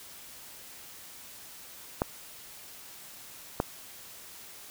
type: clicks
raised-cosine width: 1 ms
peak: -11 dBFS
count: 2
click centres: 2.019 / 3.601 s
effects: white hiss -48 dBFS RMS until 4.7 s